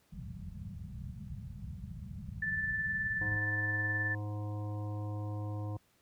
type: low-pass noise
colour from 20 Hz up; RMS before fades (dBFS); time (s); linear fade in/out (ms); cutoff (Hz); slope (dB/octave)
pink; -41; 0.12-3.37; 5; 210; 96
type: tone with tremolo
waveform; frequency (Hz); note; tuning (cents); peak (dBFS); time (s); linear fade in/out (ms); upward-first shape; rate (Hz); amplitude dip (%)
sine; 1760; A6; 0; -30; 2.42-4.15; 5; sine; 19; 35
type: harmonic tone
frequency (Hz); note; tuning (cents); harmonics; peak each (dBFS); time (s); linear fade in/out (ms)
104.5; G#2; +11; 1 / 3 / 5 / 7 / 9 / 10; -35 / -45 / -49 / -52 / -54 / -55; 3.21-5.77; 5
effects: pink hiss -70 dBFS RMS until 6.01 s + high-pass 60 Hz 12 dB/octave